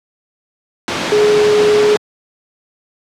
sine tone in noise, 419.9 Hz, G#4, 19 cents sharp, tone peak -8 dBFS, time 1.12-1.96 s, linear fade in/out 0 ms, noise pink, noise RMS -17 dBFS, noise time 0.88-1.97 s, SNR +6 dB, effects high-pass 200 Hz 12 dB/octave + low-pass 5000 Hz 12 dB/octave

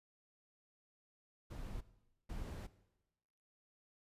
brown noise bursts at uneven times, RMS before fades -45 dBFS, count 2, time 1.5-1.81 / 2.29-2.67 s, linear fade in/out 10 ms, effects noise-tail reverb RT60 1.0 s tail -17 dB re dry + resampled to 32000 Hz

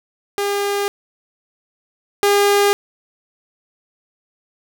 sawtooth tone pair in turn, 403.8 / 405.2 Hz, G#4 / G#4, -49 / -43 cents, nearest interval unison, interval 6 cents, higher second, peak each -14 / -8 dBFS, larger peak second, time 0.38-0.88 / 2.23-2.73 s, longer neither, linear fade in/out 0 ms, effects none

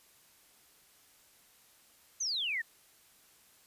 sine exponential sweep, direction down, 6540 to 1760 Hz, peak -31 dBFS, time 2.2-2.62 s, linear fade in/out 10 ms, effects white hiss -63 dBFS RMS until 3.66 s + resampled to 32000 Hz

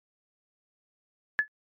sine tone with exponential decay, 1716 Hz, A6, 44 cents flat, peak -16 dBFS, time 1.39-1.48 s, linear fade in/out 0 ms, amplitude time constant 18 ms, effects MP3 64 kbps

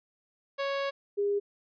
sawtooth / sine tone pair in turn, 554.4 / 405.7 Hz, C#5 / G#4, 0 / -41 cents, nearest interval perfect fourth, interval 541 cents, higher first, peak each -25 dBFS, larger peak neither, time 0.58-0.91 / 1.17-1.4 s, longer first, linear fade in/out 20 ms, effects resampled to 11025 Hz

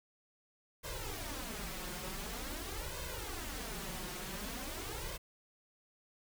pink noise with flanger, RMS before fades -42 dBFS, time 0.83-5.18 s, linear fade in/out 20 ms, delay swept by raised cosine 1.9 to 5.6 ms, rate 0.46 Hz, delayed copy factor +0.95, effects none

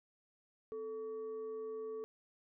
sine tone with frequency modulation, 440 Hz, A4, in tune, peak -40 dBFS, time 0.72-2.04 s, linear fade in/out 0 ms, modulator 696 Hz, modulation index 0.3, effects none

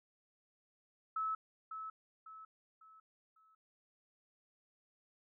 sine tone with echo, 1300 Hz, E6, 24 cents flat, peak -34 dBFS, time 1.16-1.35 s, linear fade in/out 5 ms, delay 550 ms, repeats 4, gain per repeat -8 dB, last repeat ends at 3.55 s, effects none

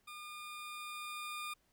20% pulse tone with level ramp, 1211 Hz, D#6, 47 cents flat, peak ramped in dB -42 to -35 dBFS, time 0.07-1.54 s, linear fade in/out 10 ms, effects pink hiss -75 dBFS RMS until 1.72 s

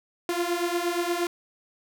sawtooth beating tone pair, 343.1 / 351.6 Hz, F4 / F4, -31 / +12 cents, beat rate 8.5 Hz, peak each -24 dBFS, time 0.29-1.27 s, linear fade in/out 2 ms, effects none

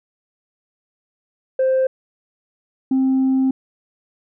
sine tone pair in turn, 523.3 / 263.8 Hz, C5 / C4, 0 / +14 cents, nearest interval octave, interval 1186 cents, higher first, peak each -12 dBFS, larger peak neither, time 1.59-1.87 / 2.91-3.51 s, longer second, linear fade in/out 5 ms, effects tanh soft clip ceiling -12 dBFS

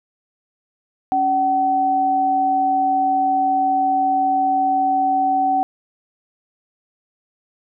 sine tone pair together, 280.9 / 759.1 Hz, C#4 / F#5, +23 / +44 cents, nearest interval octave + perfect fourth, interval 1721 cents, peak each -25 / -15 dBFS, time 1.12-5.63 s, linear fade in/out 0 ms, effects none

